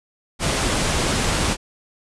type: low-pass noise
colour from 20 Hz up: pink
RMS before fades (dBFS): -21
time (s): 0.39-1.57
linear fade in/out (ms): 50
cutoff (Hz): 9900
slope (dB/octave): 48
effects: none